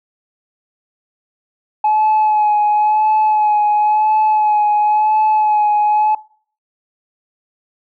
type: tone with vibrato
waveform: sine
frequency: 850 Hz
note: G#5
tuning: 40 cents sharp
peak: -9 dBFS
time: 1.84-6.15 s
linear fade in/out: 5 ms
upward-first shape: sine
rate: 0.96 Hz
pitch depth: 25 cents each way
effects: noise-tail reverb RT60 0.5 s tail -22 dB re dry + tanh soft clip ceiling -8 dBFS